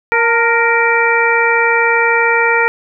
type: harmonic tone with a mistuned harmonic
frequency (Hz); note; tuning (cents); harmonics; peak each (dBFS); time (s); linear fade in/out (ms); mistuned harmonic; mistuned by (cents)
467.2; A#4; +4; 1 / 2 / 3 / 4 / 5; -16 / -16 / -16 / -16 / -16; 0.12-2.68; 0; 2; -50
effects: none